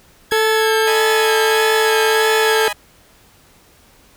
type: tone with vibrato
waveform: sawtooth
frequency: 1661.2 Hz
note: G#6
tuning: in tune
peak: -16 dBFS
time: 0.31-2.68 s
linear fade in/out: 5 ms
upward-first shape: sine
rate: 1.6 Hz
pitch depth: 53 cents each way
type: harmonic tone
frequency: 440 Hz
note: A4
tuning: in tune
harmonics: 1 / 2 / 3 / 4 / 5 / 6 / 7 / 8 / 9 / 10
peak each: -15 / -21 / -25 / -27 / -29 / -31 / -32 / -33 / -34 / -35 dBFS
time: 0.32-2.68 s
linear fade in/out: 0 ms
type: chord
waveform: 15% pulse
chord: G# minor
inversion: second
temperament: equal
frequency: 622.3 / 830.6 / 987.8 Hz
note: D#5 / G#5 / B5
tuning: 0 / 0 / 0 cents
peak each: -21 / -18 / -21 dBFS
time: 0.87-2.73 s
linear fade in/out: 5 ms
effects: pink hiss -50 dBFS RMS until 4.16 s